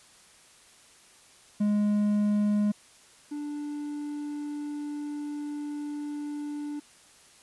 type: tone pair in turn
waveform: triangle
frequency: 207.7 / 293.7 Hz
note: G#3 / D4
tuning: 0 / 0 cents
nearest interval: tritone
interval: 600 cents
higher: second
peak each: -20 / -30 dBFS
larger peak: first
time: 1.6-2.72 / 3.31-6.8 s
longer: second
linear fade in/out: 10 ms
effects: white hiss -56 dBFS RMS until 7.42 s + resampled to 24000 Hz